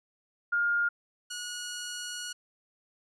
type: tone pair in turn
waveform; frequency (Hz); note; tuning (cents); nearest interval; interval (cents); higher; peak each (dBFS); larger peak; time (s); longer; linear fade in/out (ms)
sine / 10% pulse; 1414 / 1452.1; F6 / F#6; +21 / -33; unison; 46; second; -24 / -27; first; 0.52-0.89 / 1.3-2.33; second; 10
effects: low-pass 10000 Hz 12 dB/octave